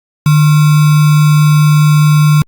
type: tone with sample-and-hold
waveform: sine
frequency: 150.8 Hz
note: D3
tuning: 46 cents sharp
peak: -4 dBFS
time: 0.26-2.42 s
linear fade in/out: 2 ms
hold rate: 1225 Hz
effects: Opus 48 kbps